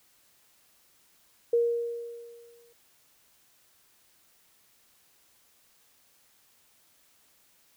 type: tone with exponential decay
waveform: sine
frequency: 470.3 Hz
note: A#4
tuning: 15 cents sharp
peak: -19 dBFS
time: 1.53-2.73 s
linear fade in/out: 5 ms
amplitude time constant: 260 ms
effects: white hiss -64 dBFS RMS until 7.76 s